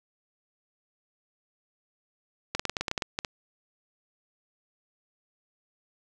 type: clicks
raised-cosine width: 0.2 ms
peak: -11 dBFS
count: 12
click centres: 2.55 / 2.595 / 2.653 / 2.696 / 2.768 / 2.81 / 2.882 / 2.914 / 2.978 / 3.022 / 3.189 / 3.248 s
effects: none